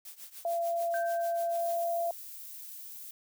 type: noise with tremolo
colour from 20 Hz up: blue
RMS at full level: -44 dBFS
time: 0.05-1.84 s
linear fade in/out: 2 ms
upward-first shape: triangle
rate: 6.8 Hz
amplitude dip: 90%
type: tone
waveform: sine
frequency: 680 Hz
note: F5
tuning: 46 cents flat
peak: -28 dBFS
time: 0.45-2.11 s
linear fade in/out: 2 ms
type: tone with exponential decay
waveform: sine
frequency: 1562 Hz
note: G6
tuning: 7 cents flat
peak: -35 dBFS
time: 0.94-1.91 s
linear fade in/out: 0 ms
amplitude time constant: 210 ms
type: noise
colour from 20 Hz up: violet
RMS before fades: -45 dBFS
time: 1.59-3.11 s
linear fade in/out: 2 ms
effects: none